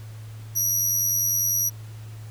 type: tone with amplitude modulation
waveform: 25% pulse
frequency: 5800 Hz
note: F#8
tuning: 35 cents flat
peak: -14 dBFS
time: 0.55-1.7 s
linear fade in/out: 20 ms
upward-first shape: sine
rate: 90 Hz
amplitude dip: 45%
effects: added 109 Hz sine -36 dBFS peak until 2.3 s + pink hiss -51 dBFS RMS until 2.3 s